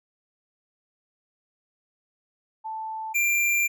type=tone pair in turn; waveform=sine / square; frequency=880 / 2376 Hz; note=A5 / D7; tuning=0 / +20 cents; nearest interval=octave + perfect fourth; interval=1720 cents; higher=second; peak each=-30 / -21 dBFS; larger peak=second; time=2.64-3.14 / 3.14-3.68 s; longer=second; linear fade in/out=20 ms; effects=none